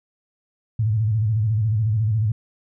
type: tone with vibrato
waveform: sine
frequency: 108.8 Hz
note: A2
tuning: 19 cents flat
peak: -17 dBFS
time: 0.79-2.32 s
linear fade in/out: 5 ms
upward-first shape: square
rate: 14 Hz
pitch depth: 86 cents each way
effects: none